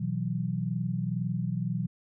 sine chord, B suspended fourth, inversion none, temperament equal with one note detuned, 123.47 / 162.83 / 185 Hz, B2 / E3 / F#3, 0 / -21 / 0 cents, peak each -32 dBFS, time 0-1.87 s, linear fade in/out 10 ms, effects none

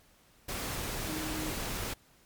sine tone in noise, 311.1 Hz, D#4, in tune, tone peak -37 dBFS, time 1.08-1.51 s, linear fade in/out 10 ms, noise pink, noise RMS -36 dBFS, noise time 0.48-1.94 s, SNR -4 dB, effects pink hiss -63 dBFS RMS until 2.25 s + MP3 96 kbps

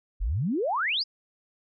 sine exponential sweep, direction up, 38.89 to 5290 Hz, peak -24 dBFS, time 0.2-1.04 s, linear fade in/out 20 ms, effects none

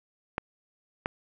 clicks, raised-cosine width 0.5 ms, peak -13 dBFS, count 2, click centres 0.381 / 1.059 s, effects none

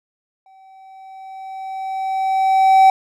triangle tone with exponential growth, 767 Hz, G5, 38 cents flat, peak -4 dBFS, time 0.46-2.9 s, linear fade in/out 2 ms, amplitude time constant 530 ms, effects none

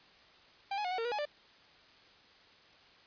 45% pulse tone with pitch steps, 792 / 838 / 725 / 743 / 457.5 / 481.1 / 840 / 590 Hz, G5 / G#5 / F#5 / F#5 / A#4 / B4 / G#5 / D5, +18 / +15 / -35 / +7 / -32 / -45 / +19 / +8 cents, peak -33 dBFS, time 0.71-1.254 s, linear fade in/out 5 ms, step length 68 ms, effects white hiss -60 dBFS RMS until 3.06 s + resampled to 11025 Hz

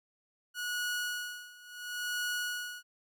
sawtooth tone with tremolo, 1459 Hz, F#6, 25 cents flat, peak -28 dBFS, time 0.54-2.83 s, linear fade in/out 50 ms, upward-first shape sine, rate 0.72 Hz, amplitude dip 90%, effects none

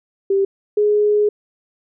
sine tone pair in turn, 392 / 417.6 Hz, G4 / G#4, 0 / +10 cents, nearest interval minor second, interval 110 cents, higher second, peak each -13 / -12 dBFS, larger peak second, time 0.3-0.45 / 0.77-1.29 s, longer second, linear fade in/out 5 ms, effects none

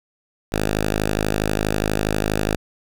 5% pulse tone, 52.3 Hz, G#1, 13 cents sharp, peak -8 dBFS, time 0.52-2.56 s, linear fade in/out 5 ms, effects none

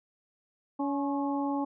harmonic tone with a mistuned harmonic, 281.7 Hz, C#4, 28 cents sharp, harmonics 1 / 2 / 3 / 4, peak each -29 / -38 / -34 / -40 dBFS, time 0.79-1.65 s, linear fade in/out 10 ms, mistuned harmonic 4, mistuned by -57 cents, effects none

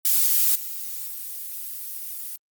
violet noise with level steps, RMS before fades -19 / -33 dBFS, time 0.05-2.36 s, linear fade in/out 2 ms, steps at 0.55 s, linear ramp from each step 5 ms, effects Opus 24 kbps

